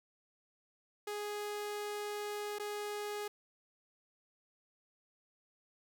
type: tone with dropouts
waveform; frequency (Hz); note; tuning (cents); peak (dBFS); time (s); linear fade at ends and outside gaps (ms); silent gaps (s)
sawtooth; 415.3; G#4; 0; -34; 1.07-3.28; 5; 2.586-2.596
effects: none